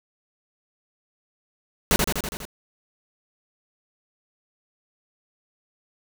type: noise with echo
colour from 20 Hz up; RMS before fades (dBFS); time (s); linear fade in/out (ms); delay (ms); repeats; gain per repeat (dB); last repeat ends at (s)
pink; -18; 1.91-1.96; 0; 82; 6; -3; 2.452
effects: none